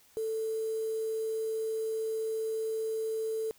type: tone with quantisation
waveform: sine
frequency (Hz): 442.4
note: A4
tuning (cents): +9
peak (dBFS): -30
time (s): 0.17-3.51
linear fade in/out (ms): 0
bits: 8
effects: white hiss -62 dBFS RMS until 3.58 s